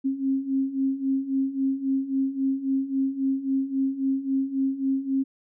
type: beating tone pair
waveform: sine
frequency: 266.6 / 270.3 Hz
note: C4 / C#4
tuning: +33 / -44 cents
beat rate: 3.7 Hz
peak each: -28 / -24 dBFS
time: 0.04-5.24 s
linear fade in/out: 20 ms
effects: none